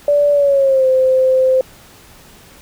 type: tone with pitch glide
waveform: sine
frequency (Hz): 580 to 519.7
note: D5 to C5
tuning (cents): -22 to -12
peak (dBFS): -9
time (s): 0.08-1.61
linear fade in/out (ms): 2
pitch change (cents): -190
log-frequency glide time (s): 0.32-0.87
effects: pink hiss -43 dBFS RMS until 2.61 s